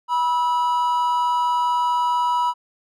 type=tone pair together; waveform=triangle; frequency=975.5 / 1300 Hz; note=B5 / E6; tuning=-22 / -24 cents; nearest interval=perfect fourth; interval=498 cents; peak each=-16 / -26 dBFS; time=0.08-2.54 s; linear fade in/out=50 ms; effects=none